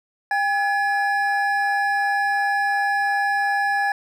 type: tone pair together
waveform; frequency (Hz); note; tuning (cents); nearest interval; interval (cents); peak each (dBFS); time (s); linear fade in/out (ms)
triangle; 801.8 / 1699; G5 / G#6; +39 / +39; octave + minor second; 1300; -19 / -20; 0.31-3.92; 2
effects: none